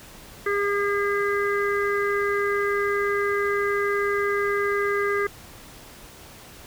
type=harmonic tone; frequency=405.3 Hz; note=G#4; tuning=42 cents flat; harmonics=1 / 3 / 4 / 5; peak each=-23 / -28 / -29 / -30 dBFS; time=0.46-5.27 s; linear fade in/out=5 ms; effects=pink hiss -45 dBFS RMS until 6.66 s